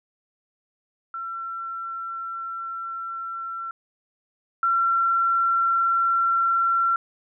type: tone pair in turn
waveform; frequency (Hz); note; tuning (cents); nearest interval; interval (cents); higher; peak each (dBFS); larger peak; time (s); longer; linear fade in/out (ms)
sine; 1352 / 1359.3; E6 / F6; +43 / -47; unison; 10; second; -29 / -18; second; 1.14-3.71 / 4.63-6.96; first; 2
effects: none